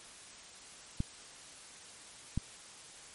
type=clicks; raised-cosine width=5 ms; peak=-19 dBFS; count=2; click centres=1.004 / 2.376 s; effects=white hiss -52 dBFS RMS until 3.14 s + MP3 48 kbps